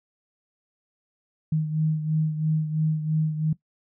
sine beating tone pair, 155.56 / 158.56 Hz, D#3 / D#3, 0 / +33 cents, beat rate 3 Hz, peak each -22 / -29 dBFS, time 1.52-3.53 s, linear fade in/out 5 ms, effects noise-tail reverb RT60 0.1 s tail -18 dB re dry

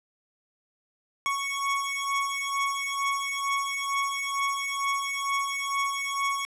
25% pulse beating tone pair, 1108.7 / 1110.9 Hz, C#6 / C#6, 0 / +3 cents, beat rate 2.2 Hz, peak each -26 dBFS, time 1.26-6.45 s, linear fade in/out 0 ms, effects low-pass 11000 Hz 12 dB/octave

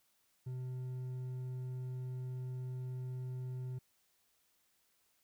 triangle tone with hard clipping, 127.4 Hz, C3, 46 cents flat, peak -40 dBFS, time 0.46-3.79 s, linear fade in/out 10 ms, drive 7 dB, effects white hiss -75 dBFS RMS until 5.23 s

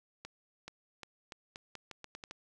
accelerating click train, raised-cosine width 0.2 ms, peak -27 dBFS, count 11, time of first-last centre 0.25-2.311 s, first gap 430 ms, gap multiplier 0.82, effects none

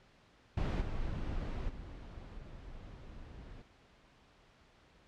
brown noise with level steps, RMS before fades -32 / -38 / -47 / -49 dBFS, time 0.57-3.62 s, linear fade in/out 5 ms, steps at 0.8 / 1.68 / 2.37 s, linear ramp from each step 20 ms, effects pink hiss -64 dBFS RMS until 5.07 s + low-pass 4000 Hz 12 dB/octave

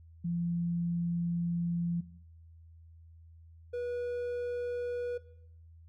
sine / triangle tone pair in turn, 171.3 / 485.9 Hz, F3 / B4, -33 / -28 cents, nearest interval octave + tritone, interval 1805 cents, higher second, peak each -30 / -31 dBFS, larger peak first, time 0.24-2.01 / 3.73-5.18 s, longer first, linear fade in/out 10 ms, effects noise-tail reverb RT60 0.7 s tail -17 dB re dry + added 82 Hz sine -52 dBFS peak until 5.88 s

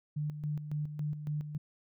sine tone with tremolo, 149.7 Hz, D3, 33 cents sharp, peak -31 dBFS, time 0.16-1.58 s, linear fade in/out 10 ms, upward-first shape square, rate 3.6 Hz, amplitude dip 60%, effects none

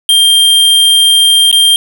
square tone with dropouts, 3187 Hz, G7, 28 cents sharp, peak -5 dBFS, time 0.09-1.76 s, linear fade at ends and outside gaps 1 ms, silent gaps 1.514-1.527 s, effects none

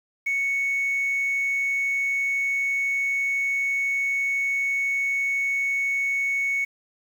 sine tone, 2217 Hz, C#7, in tune, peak -20 dBFS, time 0.26-6.65 s, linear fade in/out 10 ms, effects tanh soft clip ceiling -19 dBFS + 8-bit

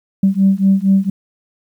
sine beating tone pair, 191.9 / 196.2 Hz, G3 / G3, -37 / +2 cents, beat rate 4.3 Hz, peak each -12 dBFS, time 0.23-1.1 s, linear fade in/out 5 ms, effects tanh soft clip ceiling -3 dBFS + 8-bit

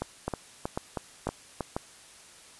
two click trains, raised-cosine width 1 ms, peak -16 / -15 dBFS, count 6 / 4, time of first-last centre 0.02-1.607 / 0.28-1.765 s, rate 3.15 / 2.02 Hz, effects white hiss -52 dBFS RMS until 2.59 s + resampled to 24000 Hz

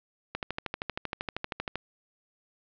click train, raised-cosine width 0.3 ms, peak -15 dBFS, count 19, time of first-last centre 0.35-1.756 s, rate 12.8 Hz, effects low-pass 4000 Hz 12 dB/octave

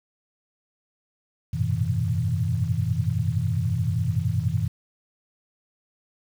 sine tone cluster, 91.1 / 102 / 115.6 / 125.8 / 161.1 Hz, F#2 / G#2 / A#2 / B2 / E3, -26 / -31 / -14 / +32 / -39 cents, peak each -28 dBFS, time 1.53-4.68 s, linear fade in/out 10 ms, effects 8-bit

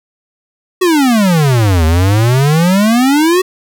square exponential two-way sweep, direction down then up, 380 to 77.78 to 380 Hz, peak -8 dBFS, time 0.81-3.42 s, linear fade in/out 10 ms, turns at 1.85 s, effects none

